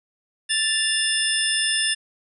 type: tone cluster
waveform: sine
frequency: 1761 / 2801 / 3523 / 5260 / 9120 Hz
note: A6 / F7 / A7 / E8 / C#9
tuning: +1 / +4 / +1 / -5 / +48 cents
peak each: -26 dBFS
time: 0.49-1.95 s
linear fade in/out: 20 ms
effects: none